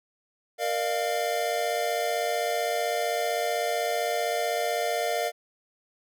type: chord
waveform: square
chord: Bb major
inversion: none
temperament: equal with one note detuned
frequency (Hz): 466.2 / 602.8 / 698.5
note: Bb4 / D5 / F5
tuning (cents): 0 / +45 / 0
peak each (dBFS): -32 / -31 / -29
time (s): 0.58-5.32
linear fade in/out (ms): 50
effects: none